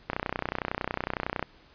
click train, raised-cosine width 0.5 ms, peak -13 dBFS, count 42, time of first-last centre 0.1-1.427 s, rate 30.9 Hz, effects pink hiss -57 dBFS RMS until 1.74 s + resampled to 11025 Hz

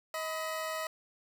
20% pulse tone pair together, 634 / 1000 Hz, D#5 / B5, +32 / +21 cents, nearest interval minor sixth, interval 789 cents, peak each -30 / -37 dBFS, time 0.14-0.87 s, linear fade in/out 2 ms, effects none

